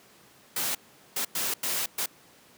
white noise bursts at uneven times, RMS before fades -29 dBFS, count 5, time 0.56-0.75 / 1.16-1.25 / 1.35-1.54 / 1.63-1.86 / 1.98-2.06 s, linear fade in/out 5 ms, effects pink hiss -56 dBFS RMS until 2.57 s + high-pass 150 Hz 12 dB/octave

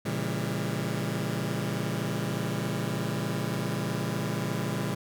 sawtooth chord, A# diminished seventh, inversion none, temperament just, 116.54 / 139.85 / 167.82 / 201.4 Hz, A#2 / C#3 / E3 / G3, 0 / +16 / +31 / +47 cents, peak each -30 dBFS, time 0.05-4.95 s, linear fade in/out 10 ms, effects none

